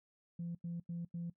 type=tone bursts; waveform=sine; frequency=170.7 Hz; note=F3; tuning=39 cents flat; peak=-37 dBFS; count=4; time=0.39-1.3 s; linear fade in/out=5 ms; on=160 ms; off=90 ms; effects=noise-tail reverb RT60 0.1 s tail -19 dB re dry + tanh soft clip ceiling -35 dBFS